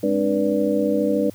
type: tone cluster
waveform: sine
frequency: 205.8 / 267.3 / 299.8 / 487 / 581 Hz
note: G#3 / C4 / D4 / B4 / D5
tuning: -16 / +37 / +36 / -24 / -19 cents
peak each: -24 / -29 / -22 / -22 / -25 dBFS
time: 0.03-1.3 s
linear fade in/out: 5 ms
effects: added 102 Hz sine -44 dBFS peak until 1.34 s + white hiss -50 dBFS RMS until 1.34 s